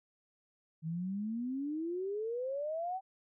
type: exponential sweep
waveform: sine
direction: up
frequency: 155.56 to 777 Hz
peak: -34 dBFS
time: 0.82-3.01 s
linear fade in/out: 50 ms
effects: none